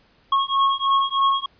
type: beating tone pair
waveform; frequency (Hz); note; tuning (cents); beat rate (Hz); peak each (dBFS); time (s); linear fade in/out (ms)
square; 1093 / 1096.2; C#6 / C#6; -25 / -20; 3.2; -21; 0.32-1.46; 5
effects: pink hiss -58 dBFS RMS until 1.59 s + resampled to 11025 Hz